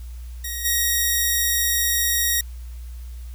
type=tone with level steps; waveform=5% pulse; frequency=1885 Hz; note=A#6; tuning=19 cents sharp; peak=-17 / -8 dBFS; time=0.44-2.41 s; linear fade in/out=5 ms; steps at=0.64 s; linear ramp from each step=20 ms; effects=added 60 Hz sine -32 dBFS peak until 3.34 s + white hiss -53 dBFS RMS until 3.34 s